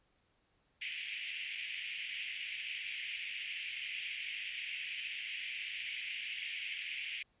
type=band-pass noise; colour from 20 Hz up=white; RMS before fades=-42 dBFS; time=0.81-7.23 s; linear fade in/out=10 ms; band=2100 to 3000 Hz; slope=48 dB/octave; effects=pink hiss -75 dBFS RMS until 7.4 s + resampled to 8000 Hz